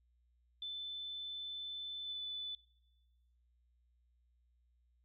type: tone with pitch glide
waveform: sine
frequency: 3520 to 3492 Hz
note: A7 to A7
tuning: 0 to -14 cents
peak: -40 dBFS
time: 0.62-2.55 s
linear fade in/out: 2 ms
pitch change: -14 cents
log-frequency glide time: 2.03-2.19 s
effects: noise-tail reverb RT60 1.0 s tail -21 dB re dry + added 60 Hz sine -70 dBFS peak until 5.04 s